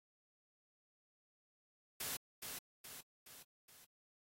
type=noise with echo; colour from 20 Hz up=white; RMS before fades=-42 dBFS; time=2-2.17 s; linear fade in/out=5 ms; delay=420 ms; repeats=4; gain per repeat=-5 dB; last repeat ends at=3.85 s; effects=AAC 48 kbps